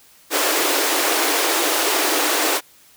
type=high-pass noise; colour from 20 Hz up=pink; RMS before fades=-19 dBFS; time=0.3-2.61 s; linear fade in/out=50 ms; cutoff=290 Hz; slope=96 dB/octave; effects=white hiss -51 dBFS RMS until 2.96 s